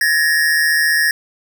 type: tone pair together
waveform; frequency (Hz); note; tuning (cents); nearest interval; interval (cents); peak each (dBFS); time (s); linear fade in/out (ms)
square; 1700 / 1854.9; G#6 / A#6; +40 / -9; major second; 151; -16; 0.01-1.11; 2
effects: none